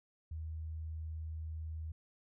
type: tone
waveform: sine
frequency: 79.4 Hz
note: D#2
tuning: 36 cents sharp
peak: -39 dBFS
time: 0.31-1.92 s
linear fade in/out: 5 ms
effects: none